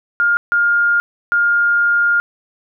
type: tone bursts at uneven times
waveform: sine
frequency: 1412 Hz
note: F6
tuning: 19 cents sharp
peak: -11 dBFS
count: 3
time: 0.2-0.37 / 0.52-1 / 1.32-2.2 s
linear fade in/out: 0 ms
effects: none